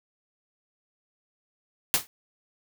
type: noise with exponential decay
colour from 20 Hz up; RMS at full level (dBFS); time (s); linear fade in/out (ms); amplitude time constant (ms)
white; -18; 1.94-2.07; 0; 28
effects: none